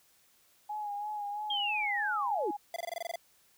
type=tone with vibrato; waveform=sine; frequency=830.6 Hz; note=G#5; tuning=in tune; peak=-34 dBFS; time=0.69-2.57 s; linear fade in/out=10 ms; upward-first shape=sine; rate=3 Hz; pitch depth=39 cents each way
type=linear sweep; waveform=sine; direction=down; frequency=3258 to 292.2 Hz; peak=-30 dBFS; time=1.5-2.51 s; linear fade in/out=5 ms
type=tone bursts; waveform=square; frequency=680 Hz; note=F5; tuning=46 cents flat; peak=-34 dBFS; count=10; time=2.74-3.158 s; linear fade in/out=2 ms; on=22 ms; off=22 ms
effects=white hiss -66 dBFS RMS until 3.57 s